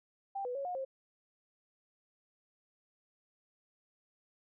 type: tone with pitch steps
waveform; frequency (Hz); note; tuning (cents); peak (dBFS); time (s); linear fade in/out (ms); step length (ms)
sine; 788 / 494.5 / 554 / 719 / 533; G5 / B4 / C#5 / F#5 / C5; +9 / +2 / -1 / -50 / +32; -35; 0.35-0.85; 10; 100
effects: none